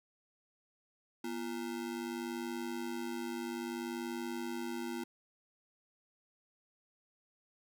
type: ring-modulated tone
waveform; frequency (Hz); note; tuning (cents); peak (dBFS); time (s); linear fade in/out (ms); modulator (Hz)
square; 292; D4; -10; -35; 1.24-5.04; 5; 50.3
effects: none